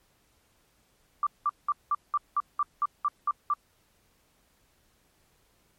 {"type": "tone bursts", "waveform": "sine", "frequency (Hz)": 1174.7, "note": "D6", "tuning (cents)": 0, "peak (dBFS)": -22, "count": 11, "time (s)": [1.23, 3.537], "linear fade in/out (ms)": 2, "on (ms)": 37, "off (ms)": 190, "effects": ["pink hiss -67 dBFS RMS until 5.78 s", "MP3 64 kbps"]}